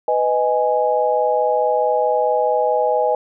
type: chord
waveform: sine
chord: G# minor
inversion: first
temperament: just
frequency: 498.4 / 623 / 830.6 Hz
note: B4 / D#5 / G#5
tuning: +16 / +2 / 0 cents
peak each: -19 dBFS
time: 0.08-3.15 s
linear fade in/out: 2 ms
effects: none